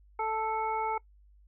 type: harmonic tone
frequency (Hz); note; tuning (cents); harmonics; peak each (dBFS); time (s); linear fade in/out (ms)
440; A4; 0; 1 / 2 / 3 / 5; -36 / -30 / -37 / -41; 0.19-0.98; 5
effects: noise-tail reverb RT60 0.1 s tail -22 dB re dry + added 50 Hz sine -56 dBFS peak until 1.47 s